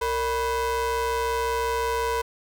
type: ring-modulated tone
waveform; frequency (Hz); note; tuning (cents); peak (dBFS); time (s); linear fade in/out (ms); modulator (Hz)
square; 261.6; C4; 0; -21; 0.01-2.22; 10; 722
effects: none